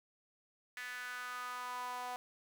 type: tone with high-pass filter sweep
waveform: sawtooth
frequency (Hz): 248.2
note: B3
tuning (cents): +9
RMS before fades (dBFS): -43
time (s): 0.77-2.16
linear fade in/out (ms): 0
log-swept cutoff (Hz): 1800 to 810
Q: 4.6
effects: none